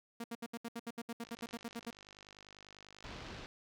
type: tone bursts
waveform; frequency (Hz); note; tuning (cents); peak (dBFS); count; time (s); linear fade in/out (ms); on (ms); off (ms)
sawtooth; 233.1; A#3; 0; -36; 16; 0.2-1.906; 5; 41; 70
type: click train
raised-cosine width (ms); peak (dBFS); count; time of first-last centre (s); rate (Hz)
0.2; -36; 108; 1.25-3.386; 50.1
type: low-pass noise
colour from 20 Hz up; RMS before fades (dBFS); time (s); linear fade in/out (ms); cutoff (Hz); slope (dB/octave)
pink; -48; 3.04-3.46; 0; 5000; 24
effects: none